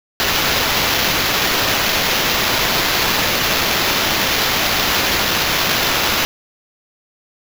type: noise with sample-and-hold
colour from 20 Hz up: violet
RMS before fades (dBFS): -17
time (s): 0.2-6.25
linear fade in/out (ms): 0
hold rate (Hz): 8820
effects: none